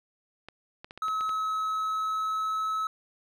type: clicks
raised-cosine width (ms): 0.3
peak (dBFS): -26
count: 7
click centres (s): 0.486 / 0.845 / 0.909 / 0.976 / 1.083 / 1.209 / 1.293
type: tone with pitch glide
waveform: triangle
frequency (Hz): 1286 to 1294.2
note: E6 to E6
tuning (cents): -43 to -32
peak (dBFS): -25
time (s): 1.02-2.87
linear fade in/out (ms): 2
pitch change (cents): +11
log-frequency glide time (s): 1.6-2.68
effects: none